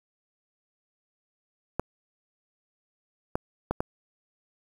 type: clicks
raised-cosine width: 1 ms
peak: -12 dBFS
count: 4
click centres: 1.796 / 3.355 / 3.71 / 3.805 s
effects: 7-bit